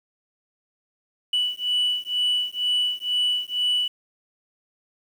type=beating tone pair; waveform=sine; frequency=2960 / 2962.1 Hz; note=F#7 / F#7; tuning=0 / +1 cents; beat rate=2.1 Hz; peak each=-23 dBFS; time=1.33-3.88 s; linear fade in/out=5 ms; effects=tanh soft clip ceiling -16 dBFS + 8-bit